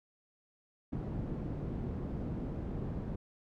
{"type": "low-pass noise", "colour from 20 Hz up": "white", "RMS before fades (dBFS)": -38, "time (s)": [0.92, 3.16], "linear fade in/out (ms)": 10, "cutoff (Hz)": 220, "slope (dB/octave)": 12, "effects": []}